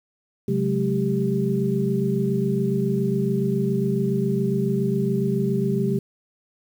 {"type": "tone cluster", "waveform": "sine", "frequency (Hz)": [134.4, 184.4, 211.6, 393.7], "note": ["C3", "F#3", "G#3", "G4"], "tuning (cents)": [47, -6, 33, 8], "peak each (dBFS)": -25, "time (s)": [0.48, 5.99], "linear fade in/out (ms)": 5, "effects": ["8-bit"]}